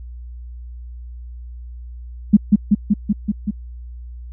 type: tone with echo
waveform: sine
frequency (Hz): 206.7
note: G#3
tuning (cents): -8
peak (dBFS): -4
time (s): 2.33-2.37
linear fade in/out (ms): 10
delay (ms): 190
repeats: 6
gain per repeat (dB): -2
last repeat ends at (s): 3.51
effects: added 60 Hz sine -31 dBFS peak until 4.32 s